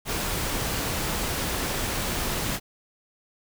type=noise; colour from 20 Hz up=pink; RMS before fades=-28 dBFS; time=0.05-2.6 s; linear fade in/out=50 ms; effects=none